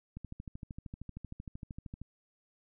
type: click train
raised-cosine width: 5 ms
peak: -30 dBFS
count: 25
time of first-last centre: 0.17-2.016 s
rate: 13 Hz
effects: none